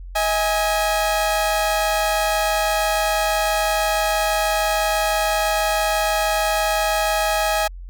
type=tone pair together; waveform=sawtooth; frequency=637 / 827.3 Hz; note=D#5 / G#5; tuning=+41 / -7 cents; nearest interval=perfect fourth; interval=452 cents; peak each=-17 dBFS; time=0.15-7.68 s; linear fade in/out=10 ms; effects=added 44 Hz sine -32 dBFS peak until 7.89 s